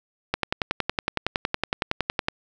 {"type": "click train", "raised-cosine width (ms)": 0.3, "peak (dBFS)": -6, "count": 22, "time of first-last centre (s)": [0.34, 2.284], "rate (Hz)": 10.8, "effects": []}